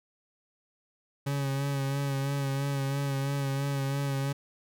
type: tone with vibrato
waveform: 40% pulse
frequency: 138.59 Hz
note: C#3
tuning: in tune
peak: -27 dBFS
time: 1.26-4.33 s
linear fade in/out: 10 ms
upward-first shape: sine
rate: 3 Hz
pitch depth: 32 cents each way
effects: none